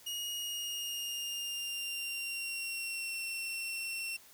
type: tone with pitch glide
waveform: sawtooth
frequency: 2874 to 2713 Hz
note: F7 to E7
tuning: +49 to +49 cents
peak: -33 dBFS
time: 0.06-4.17 s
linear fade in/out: 10 ms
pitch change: -100 cents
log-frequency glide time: 0.37-3.16 s
effects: white hiss -58 dBFS RMS until 4.33 s